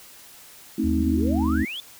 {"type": "chord", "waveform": "sine", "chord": "A diminished", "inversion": "none", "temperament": "just", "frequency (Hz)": [220, 264, 316.8], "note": ["A3", "C4", "Eb4"], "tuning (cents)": [0, 16, 31], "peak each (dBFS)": -25, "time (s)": [0.78, 1.65], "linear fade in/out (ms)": 5}
{"type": "tone with pitch glide", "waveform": "sine", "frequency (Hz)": [77.78, 76.05], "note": ["D#2", "D#2"], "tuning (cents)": [0, -39], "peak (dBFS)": -24, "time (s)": [0.83, 1.64], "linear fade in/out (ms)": 20, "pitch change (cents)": -39, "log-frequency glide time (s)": [1.33, 1.42]}
{"type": "exponential sweep", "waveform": "sine", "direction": "up", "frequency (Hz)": [174.61, 3568], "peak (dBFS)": -30, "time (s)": [0.98, 1.8], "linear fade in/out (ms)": 0}
{"effects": ["white hiss -47 dBFS RMS until 1.99 s"]}